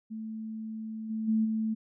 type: tone with level steps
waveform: sine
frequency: 220 Hz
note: A3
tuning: in tune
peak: -35 / -30 / -23 / -27 dBFS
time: 0.1-1.75 s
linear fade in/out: 20 ms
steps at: 1.09 / 1.27 / 1.44 s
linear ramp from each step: 20 ms
effects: none